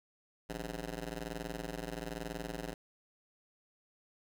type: ring-modulated tone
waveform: 10% pulse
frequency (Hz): 114.3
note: A#2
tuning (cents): -34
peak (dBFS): -28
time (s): 0.49-2.74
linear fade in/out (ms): 10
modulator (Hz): 67.7
effects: none